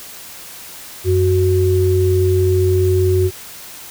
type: tone pair together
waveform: sine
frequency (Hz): 92.5 / 370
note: F#2 / F#4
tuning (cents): 0 / 0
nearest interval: 2 octaves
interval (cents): 2400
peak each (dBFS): -14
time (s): 1.04-3.31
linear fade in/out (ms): 50
effects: white hiss -35 dBFS RMS until 3.9 s